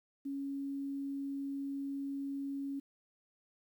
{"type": "tone with quantisation", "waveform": "sine", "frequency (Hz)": 277.2, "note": "C#4", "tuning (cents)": 0, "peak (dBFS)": -36, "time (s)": [0.25, 2.8], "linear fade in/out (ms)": 10, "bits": 11, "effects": []}